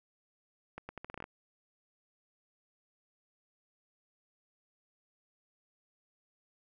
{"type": "accelerating click train", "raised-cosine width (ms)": 0.5, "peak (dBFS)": -27, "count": 10, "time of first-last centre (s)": [0.78, 1.241], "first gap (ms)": 110, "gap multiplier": 0.79, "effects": []}